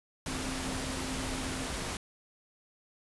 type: tone in noise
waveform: sine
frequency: 261.3 Hz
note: C4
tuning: 2 cents flat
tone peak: -39 dBFS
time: 0.28-1.67 s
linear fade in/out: 2 ms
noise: pink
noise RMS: -36 dBFS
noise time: 0.26-1.97 s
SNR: -6 dB
effects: resampled to 24000 Hz